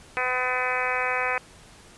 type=harmonic tone; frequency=252.7 Hz; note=B3; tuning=40 cents sharp; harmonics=2 / 3 / 4 / 5 / 6 / 7 / 8 / 9 / 10; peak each=-32 / -32 / -32 / -32 / -32 / -32 / -32 / -32 / -32 dBFS; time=0.17-1.38 s; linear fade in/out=0 ms; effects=pink hiss -50 dBFS RMS until 1.97 s + resampled to 24000 Hz